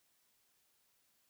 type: silence
effects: white hiss -75 dBFS RMS until 1.29 s